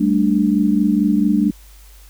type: chord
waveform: sine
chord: G suspended second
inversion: none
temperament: just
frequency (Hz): 196 / 220.5 / 294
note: G3 / A3 / D4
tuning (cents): 0 / +4 / +2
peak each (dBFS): -17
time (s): 0-1.51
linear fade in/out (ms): 10
effects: added 50 Hz sine -41 dBFS peak until 2.09 s + white hiss -49 dBFS RMS until 2.09 s